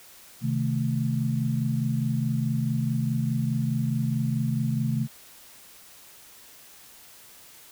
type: chord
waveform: sine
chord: A diminished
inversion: first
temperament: equal with one note detuned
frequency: 130.81 / 155.56 / 220.9 Hz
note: C3 / Eb3 / A3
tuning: 0 / 0 / +7 cents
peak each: -26 / -29 / -28 dBFS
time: 0.41-5.08 s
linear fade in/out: 50 ms
effects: white hiss -50 dBFS RMS until 7.71 s